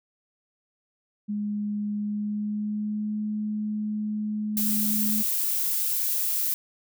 sine tone with pitch glide, 207.7 to 212.1 Hz, G#3 to G#3, 0 to +37 cents, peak -26 dBFS, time 1.28-5.23 s, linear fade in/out 20 ms, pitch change +37 cents, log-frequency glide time 1.96-3.19 s
violet noise, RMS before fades -26 dBFS, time 4.57-6.54 s, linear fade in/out 0 ms
effects none

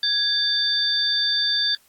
sine tone cluster, 1660 / 3565 / 4623 Hz, G#6 / A7 / D8, -1 / +22 / -28 cents, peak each -28 / -22 / -22 dBFS, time 0.03-1.75 s, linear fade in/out 2 ms, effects white hiss -59 dBFS RMS until 1.88 s + AAC 64 kbps

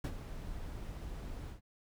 brown noise with ADSR envelope, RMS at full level -33 dBFS, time 0.04-1.61 s, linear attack 4 ms, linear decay 66 ms, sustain -10 dB, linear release 120 ms, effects none

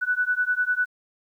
sine beating tone pair, 1480 / 1490 Hz, F#6 / F#6, 0 / +12 cents, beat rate 10 Hz, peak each -24 dBFS, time 0.01-0.86 s, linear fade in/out 20 ms, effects 10-bit

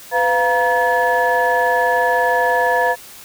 sine tone cluster, 502 / 697 / 946 / 1720 Hz, B4 / F5 / A#5 / A6, +28 / -4 / +25 / -40 cents, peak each -18 dBFS, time 0.11-2.96 s, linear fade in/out 50 ms, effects tanh soft clip ceiling -6 dBFS + white hiss -39 dBFS RMS until 3.24 s

